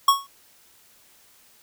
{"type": "tone with exponential decay", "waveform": "square", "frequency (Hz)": 1105, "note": "C#6", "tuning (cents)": -6, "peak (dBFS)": -11, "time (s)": [0.08, 0.27], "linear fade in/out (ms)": 5, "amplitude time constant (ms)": 41, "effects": ["white hiss -56 dBFS RMS until 1.62 s"]}